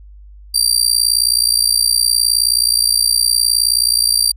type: tone with amplitude modulation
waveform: 25% pulse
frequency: 4700 Hz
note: D8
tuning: 1 cent sharp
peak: -3 dBFS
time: 0.54-4.32 s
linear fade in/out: 10 ms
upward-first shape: sine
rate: 59.2 Hz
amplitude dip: 95%
effects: added 50 Hz sine -36 dBFS peak until 4.36 s